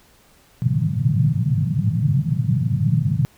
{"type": "band-pass noise", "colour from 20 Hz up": "pink", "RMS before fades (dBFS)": -19, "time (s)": [0.62, 3.25], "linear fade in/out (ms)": 0, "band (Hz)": [110, 170], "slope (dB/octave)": 48, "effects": ["pink hiss -54 dBFS RMS until 3.37 s"]}